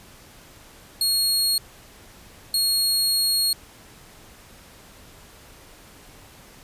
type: tone bursts at uneven times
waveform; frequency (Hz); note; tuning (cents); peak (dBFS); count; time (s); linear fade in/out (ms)
sawtooth; 4300; C8; +47; -16; 2; 1.01-1.58 / 2.54-3.53; 2
effects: pink hiss -48 dBFS RMS until 6.63 s + resampled to 32000 Hz